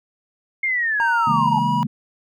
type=linear sweep; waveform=sine; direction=down; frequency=2152 to 830.6 Hz; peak=-18 dBFS; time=0.63-1.59 s; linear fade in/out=5 ms
type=tone with pitch glide; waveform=triangle; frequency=930 to 968.9 Hz; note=A#5 to B5; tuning=-4 to -33 cents; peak=-17 dBFS; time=1-1.83 s; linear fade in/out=0 ms; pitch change=+71 cents; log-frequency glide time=1.3-1.7 s
type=chord; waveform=sine; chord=A# half-diminished seventh; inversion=first; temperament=equal; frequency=138.59 / 164.81 / 207.7 / 233.1 Hz; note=C#3 / E3 / G#3 / A#3; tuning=0 / 0 / 0 / 0 cents; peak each=-26 dBFS; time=1.27-1.87 s; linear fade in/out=5 ms
effects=none